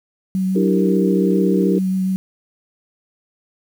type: tone with vibrato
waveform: sine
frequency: 188.3 Hz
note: F#3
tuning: 31 cents sharp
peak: -16 dBFS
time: 0.35-2.16 s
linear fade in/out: 0 ms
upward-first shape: triangle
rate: 7 Hz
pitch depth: 14 cents each way
type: chord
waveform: sine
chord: E half-diminished seventh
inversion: third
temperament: equal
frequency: 293.7 / 329.6 / 392 / 466.2 Hz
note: D4 / E4 / G4 / Bb4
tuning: 0 / 0 / 0 / 0 cents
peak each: -21 / -21 / -20 / -23 dBFS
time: 0.55-1.79 s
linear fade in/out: 10 ms
effects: 7-bit